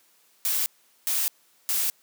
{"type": "noise bursts", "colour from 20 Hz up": "blue", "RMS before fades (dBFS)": -25, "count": 3, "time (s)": [0.45, 1.9], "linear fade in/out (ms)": 0, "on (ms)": 210, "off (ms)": 410, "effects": ["white hiss -62 dBFS RMS until 2.02 s", "high-pass 200 Hz 12 dB/octave"]}